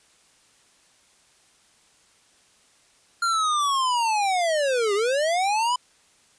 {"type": "linear two-way sweep", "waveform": "square", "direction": "down then up", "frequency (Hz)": [1396.9, 392, 1010], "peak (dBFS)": -21, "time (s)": [3.22, 5.76], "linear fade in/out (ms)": 5, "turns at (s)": 4.94, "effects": ["white hiss -59 dBFS RMS until 6.38 s", "resampled to 22050 Hz"]}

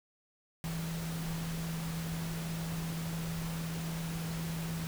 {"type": "tone in noise", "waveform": "sine", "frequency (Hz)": 164.3, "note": "E3", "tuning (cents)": -5, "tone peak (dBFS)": -35, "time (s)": [0.64, 4.87], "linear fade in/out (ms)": 0, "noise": "pink", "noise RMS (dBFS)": -43, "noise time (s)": [0.64, 4.87], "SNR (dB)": 5, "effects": []}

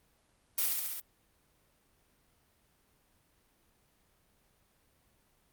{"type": "noise with echo", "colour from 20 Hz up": "blue", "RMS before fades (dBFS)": -30, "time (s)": [0.58, 0.66], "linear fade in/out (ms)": 2, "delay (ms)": 68, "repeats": 5, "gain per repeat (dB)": -2, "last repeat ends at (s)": 1, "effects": ["pink hiss -70 dBFS RMS until 5.52 s", "Opus 32 kbps"]}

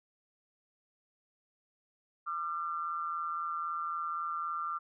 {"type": "tone pair together", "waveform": "sine", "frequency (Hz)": [1195, 1358.8], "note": ["D6", "F6"], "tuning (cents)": [30, -48], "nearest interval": "major second", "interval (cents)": 222, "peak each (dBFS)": [-35, -37], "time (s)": [2.26, 4.79], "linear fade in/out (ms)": 20, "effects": []}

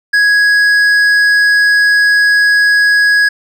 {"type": "tone with hard clipping", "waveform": "triangle", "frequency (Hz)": 1664, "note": "G#6", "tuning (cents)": 3, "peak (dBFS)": -8, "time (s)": [0.13, 3.29], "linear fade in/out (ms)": 10, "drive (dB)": 10, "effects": []}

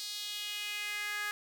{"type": "tone with high-pass filter sweep", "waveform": "sawtooth", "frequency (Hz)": 415.3, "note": "G#4", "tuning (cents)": 0, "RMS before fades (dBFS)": -38, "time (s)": [0, 1.31], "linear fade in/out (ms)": 0, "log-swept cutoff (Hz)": [4300, 1600], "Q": 2.9, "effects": []}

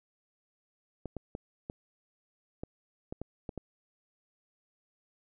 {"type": "clicks", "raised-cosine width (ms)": 2, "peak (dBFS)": -24, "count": 9, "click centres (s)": [1.057, 1.167, 1.351, 1.699, 2.635, 3.125, 3.216, 3.492, 3.577], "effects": []}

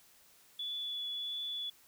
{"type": "tone with vibrato", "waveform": "sine", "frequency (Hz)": 3432, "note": "A7", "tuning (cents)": -44, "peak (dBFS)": -36, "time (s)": [0.59, 1.7], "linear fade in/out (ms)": 5, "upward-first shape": "triangle", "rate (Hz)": 1.5, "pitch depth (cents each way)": 10, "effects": ["white hiss -63 dBFS RMS until 1.87 s"]}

